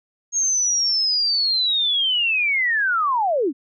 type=linear sweep; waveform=sine; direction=down; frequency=6560 to 241.3 Hz; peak=-17 dBFS; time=0.32-3.53 s; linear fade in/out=50 ms; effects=none